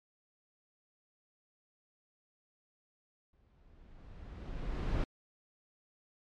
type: noise with exponential growth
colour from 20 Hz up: brown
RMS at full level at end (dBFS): -29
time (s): 3.33-5.04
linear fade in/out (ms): 2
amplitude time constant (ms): 370
effects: low-pass 4000 Hz 12 dB/octave + MP3 96 kbps